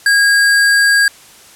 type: tone with sample-and-hold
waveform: sine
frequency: 1637 Hz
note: G#6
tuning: 25 cents flat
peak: -7 dBFS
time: 0.06-1.08 s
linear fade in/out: 2 ms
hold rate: 6300 Hz
effects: white hiss -41 dBFS RMS until 1.55 s + low-pass 11000 Hz 12 dB/octave